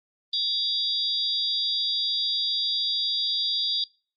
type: tone cluster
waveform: sine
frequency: 3447 / 3780 / 4756 Hz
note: A7 / A#7 / D8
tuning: -36 / +23 / +21 cents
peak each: -28 dBFS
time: 0.33-3.84 s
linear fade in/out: 2 ms
effects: noise-tail reverb RT60 0.4 s tail -24 dB re dry + Opus 32 kbps